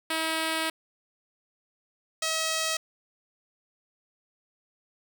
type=tone pair in turn; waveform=5% pulse; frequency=321.1 / 640.7 Hz; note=E4 / E5; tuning=-45 / -49 cents; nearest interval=octave; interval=1196 cents; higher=second; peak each=-15 dBFS; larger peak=neither; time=0.1-0.7 / 2.22-2.77 s; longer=first; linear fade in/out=5 ms; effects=none